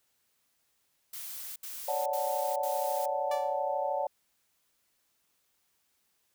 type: noise bursts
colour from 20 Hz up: blue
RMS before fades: -41 dBFS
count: 4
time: 1.13-3.06 s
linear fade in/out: 5 ms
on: 430 ms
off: 70 ms
type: chord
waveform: sine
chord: D major seventh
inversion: third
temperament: equal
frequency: 554.4 / 587.3 / 740 / 880 Hz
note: C#5 / D5 / F#5 / A5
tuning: 0 / 0 / 0 / 0 cents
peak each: -34 dBFS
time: 1.88-4.07 s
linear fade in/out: 5 ms
type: tone with exponential decay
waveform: sawtooth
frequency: 581 Hz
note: D5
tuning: 19 cents flat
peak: -29 dBFS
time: 3.31-3.61 s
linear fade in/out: 5 ms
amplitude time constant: 64 ms
effects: white hiss -74 dBFS RMS until 6.34 s